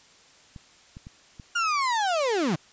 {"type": "clicks", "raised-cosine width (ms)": 5, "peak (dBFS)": -29, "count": 4, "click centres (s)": [0.562, 0.969, 1.069, 1.398]}
{"type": "linear sweep", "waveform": "35% pulse", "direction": "down", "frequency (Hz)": [1433, 138.59], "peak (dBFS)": -21, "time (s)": [1.55, 2.56], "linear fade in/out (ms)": 10}
{"effects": ["white hiss -55 dBFS RMS until 2.72 s", "resampled to 16000 Hz"]}